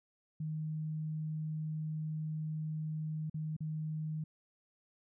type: tone with dropouts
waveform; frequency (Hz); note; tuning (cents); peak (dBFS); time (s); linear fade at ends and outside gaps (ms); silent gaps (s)
sine; 155.56; D#3; 0; -35; 0.4-4.24; 5; 3.298-3.342 / 3.566-3.605
effects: none

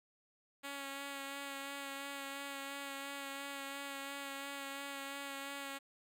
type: tone with vibrato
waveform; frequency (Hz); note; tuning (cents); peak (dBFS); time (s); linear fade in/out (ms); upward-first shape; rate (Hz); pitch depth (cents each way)
5% pulse; 277.8; C#4; +4; -31; 0.63-5.79; 20; sine; 2.9; 18
effects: none

